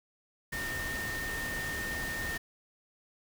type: tone in noise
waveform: sine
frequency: 1826 Hz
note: A#6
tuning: 36 cents flat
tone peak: -35 dBFS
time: 0.52-2.38 s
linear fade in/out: 10 ms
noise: pink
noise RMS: -39 dBFS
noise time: 0.52-2.38 s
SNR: +1 dB
effects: none